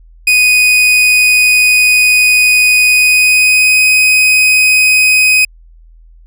40% pulse tone with pitch glide, 2489 to 2511 Hz, D#7 to D#7, 0 to +15 cents, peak -5 dBFS, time 0.27-5.45 s, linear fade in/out 5 ms, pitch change +15 cents, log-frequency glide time 2.83-3.83 s, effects added 41 Hz sine -37 dBFS peak until 6.26 s

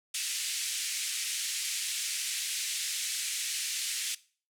white band-pass noise, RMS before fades -34 dBFS, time 0.14-4.15 s, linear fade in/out 5 ms, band 2100 to 9600 Hz, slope 24 dB/octave, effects noise-tail reverb RT60 0.4 s tail -19 dB re dry

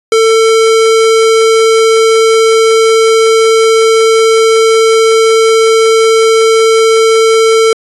square tone, 447.3 Hz, A4, 28 cents sharp, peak -5 dBFS, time 0.12-7.73 s, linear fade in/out 2 ms, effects resampled to 22050 Hz

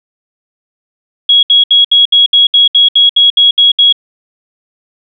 sine tone bursts, 3322 Hz, G#7, in tune, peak -3 dBFS, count 13, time 1.29-3.926 s, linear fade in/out 5 ms, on 140 ms, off 68 ms, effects none

